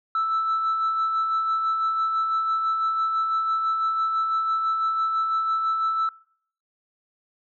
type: tone with tremolo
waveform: sine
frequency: 1318.5 Hz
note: E6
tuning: in tune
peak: -18 dBFS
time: 0.15-6.09 s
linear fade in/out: 2 ms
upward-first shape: sine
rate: 6 Hz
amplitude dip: 40%
effects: noise-tail reverb RT60 0.6 s tail -24 dB re dry + tanh soft clip ceiling -18 dBFS